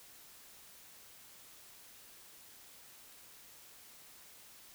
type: silence
effects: white hiss -57 dBFS RMS until 4.74 s